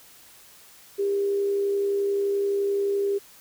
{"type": "tone with amplitude modulation", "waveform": "sine", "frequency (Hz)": 400, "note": "G4", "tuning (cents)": 35, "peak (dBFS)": -20, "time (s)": [0.98, 3.19], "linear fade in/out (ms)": 20, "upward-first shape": "sine", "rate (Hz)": 71.6, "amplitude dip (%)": 30, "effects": ["white hiss -51 dBFS RMS until 3.4 s"]}